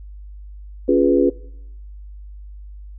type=chord; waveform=sine; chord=C# dominant seventh; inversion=none; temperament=equal; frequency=277.2 / 349.2 / 415.3 / 493.9 Hz; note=C#4 / E#4 / G#4 / B4; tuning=0 / 0 / 0 / 0 cents; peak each=-17 / -17 / -19 / -18 dBFS; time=0.88-1.3 s; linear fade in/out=10 ms; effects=noise-tail reverb RT60 0.8 s tail -22 dB re dry + added 50 Hz sine -34 dBFS peak until 2.98 s